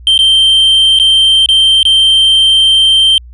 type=tone with dropouts; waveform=triangle; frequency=3136 Hz; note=G7; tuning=in tune; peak=-3 dBFS; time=0.07-3.18 s; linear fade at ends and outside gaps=1 ms; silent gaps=0.178-0.19 / 0.989-0.998 / 1.46-1.488 / 1.83-1.852 s; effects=added 60 Hz sine -30 dBFS peak until 3.33 s + resampled to 24000 Hz